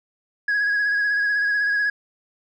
sine tone with vibrato, 1661.2 Hz, G#6, in tune, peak -16 dBFS, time 0.48-1.9 s, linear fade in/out 5 ms, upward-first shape sine, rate 16 Hz, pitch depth 30 cents each way, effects tanh soft clip ceiling -17 dBFS

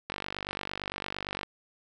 click train, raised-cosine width 0.3 ms, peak -17 dBFS, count 66, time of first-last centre 0.1-1.432 s, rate 48.8 Hz, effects none

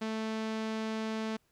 sawtooth tone with low-pass filter, 220 Hz, A3, in tune, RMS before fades -35 dBFS, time 0.01-1.37 s, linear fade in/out 10 ms, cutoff 5100 Hz, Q 0.81, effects pink hiss -73 dBFS RMS until 1.51 s

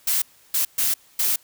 blue noise bursts at uneven times, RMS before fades -21 dBFS, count 4, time 0.07-0.22 / 0.54-0.65 / 0.78-0.94 / 1.19-1.36 s, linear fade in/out 5 ms, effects white hiss -55 dBFS RMS until 1.43 s

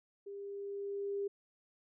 sine tone with level ramp, 400.5 Hz, G4, 37 cents sharp, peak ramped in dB -43 to -33 dBFS, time 0.26-1.28 s, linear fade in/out 10 ms, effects none

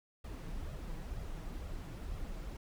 brown noise with flanger, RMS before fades -42 dBFS, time 0.24-2.57 s, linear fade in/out 5 ms, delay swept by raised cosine 1.5 to 6.4 ms, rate 2.1 Hz, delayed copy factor +0.55, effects none

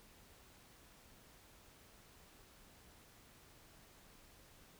silence, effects pink hiss -63 dBFS RMS until 4.79 s

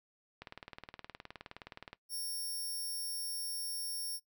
click train, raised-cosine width 0.3 ms, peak -29 dBFS, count 30, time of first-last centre 0.42-1.93 s, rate 19.2 Hz
5% pulse tone, 5500 Hz, F8, 27 cents flat, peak -32 dBFS, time 2.09-4.2 s, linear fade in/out 50 ms
effects noise-tail reverb RT60 0.1 s tail -18 dB re dry

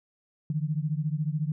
sine beating tone pair, 147.9 / 161.9 Hz, D3 / E3, +13 / -31 cents, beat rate 14 Hz, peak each -28 / -30 dBFS, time 0.5-1.52 s, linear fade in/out 2 ms, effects none

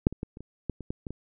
clicks, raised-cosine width 3 ms, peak -6 / -24 / -19 / -30 / -28 / -16 / -26 / -18 / -23 / -23 dBFS, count 10, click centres 0.069 / 0.126 / 0.231 / 0.371 / 0.406 / 0.697 / 0.807 / 0.905 / 1.068 / 1.106 s, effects none

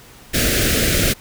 pink band-stop noise, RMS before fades -17 dBFS, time 0.33-1.14 s, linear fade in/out 20 ms, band 640 to 1400 Hz, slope 48 dB/octave, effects pink hiss -44 dBFS RMS until 1.2 s

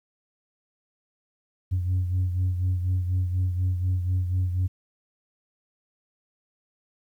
sine beating tone pair, 91 / 95.1 Hz, F#2 / F#2, -28 / +48 cents, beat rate 4.1 Hz, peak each -21 / -29 dBFS, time 1.71-4.68 s, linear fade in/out 20 ms, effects tanh soft clip ceiling -19 dBFS + 10-bit

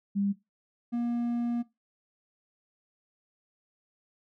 sine / triangle tone pair in turn, 200 / 237.8 Hz, G3 / A#3, +35 / +35 cents, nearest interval minor third, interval 300 cents, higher second, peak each -25 dBFS, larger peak neither, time 0.15-0.33 / 0.92-1.63 s, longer second, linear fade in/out 20 ms, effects noise-tail reverb RT60 0.2 s tail -18 dB re dry

